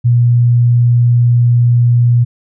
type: tone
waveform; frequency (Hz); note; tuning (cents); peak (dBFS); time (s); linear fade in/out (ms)
sine; 120.3; B2; -45; -6; 0.04-2.25; 20
effects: none